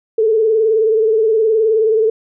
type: tone with vibrato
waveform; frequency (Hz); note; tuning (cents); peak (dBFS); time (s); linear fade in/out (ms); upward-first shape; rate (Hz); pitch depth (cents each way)
sine; 440; A4; 0; -10; 0.18-2.1; 5; sine; 19; 58
effects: none